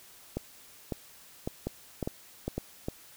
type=two click trains; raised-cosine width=2 ms; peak=-18 / -18 dBFS; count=4 / 5; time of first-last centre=1.67-2.885 / 0.37-2.58 s; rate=2.47 / 1.81 Hz; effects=white hiss -54 dBFS RMS until 3.16 s